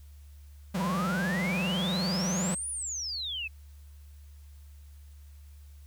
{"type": "tone with vibrato", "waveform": "45% pulse", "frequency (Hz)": 183, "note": "F#3", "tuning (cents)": -19, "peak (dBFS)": -28, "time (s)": [0.74, 2.55], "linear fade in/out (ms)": 10, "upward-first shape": "triangle", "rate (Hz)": 20, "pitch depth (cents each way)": 230}
{"type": "exponential two-way sweep", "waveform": "sine", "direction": "up then down", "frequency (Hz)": [952, 9920, 2519], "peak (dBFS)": -32, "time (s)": [0.8, 3.48], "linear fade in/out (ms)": 10, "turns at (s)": 2.7}
{"effects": ["added 72 Hz sine -47 dBFS peak until 5.86 s", "white hiss -65 dBFS RMS until 5.86 s"]}